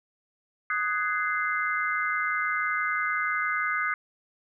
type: chord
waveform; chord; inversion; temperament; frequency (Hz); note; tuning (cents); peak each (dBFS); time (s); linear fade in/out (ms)
sine; Ab dominant seventh; second; just; 1245.9 / 1495.1 / 1661.2 / 2077; Eb6 / Gb6 / Ab6 / C7; +2 / +18 / 0 / -13; -29 / -30 / -34 / -30; 0.7-3.94; 2
effects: none